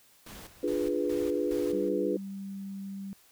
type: noise with tremolo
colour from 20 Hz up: pink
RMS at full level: -46 dBFS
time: 0.26-1.89 s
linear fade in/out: 5 ms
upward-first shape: square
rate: 2.4 Hz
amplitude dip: 70%
type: chord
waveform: sine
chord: D diminished seventh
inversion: none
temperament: equal with one note detuned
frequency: 295.7 / 349.2 / 415.3 / 493.9 Hz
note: D4 / F4 / Ab4 / Cb5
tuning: +12 / 0 / 0 / 0 cents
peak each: -32 dBFS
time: 0.63-2.17 s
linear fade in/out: 5 ms
type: tone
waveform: sine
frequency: 196 Hz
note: G3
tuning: in tune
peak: -36 dBFS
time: 1.73-3.13 s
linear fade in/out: 0 ms
effects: white hiss -61 dBFS RMS until 3.31 s